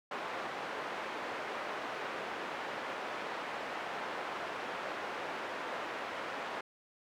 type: band-pass noise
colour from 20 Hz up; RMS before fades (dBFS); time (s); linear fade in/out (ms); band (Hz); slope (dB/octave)
pink; -40; 0.11-6.61; 5; 490 to 2000; 12
effects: none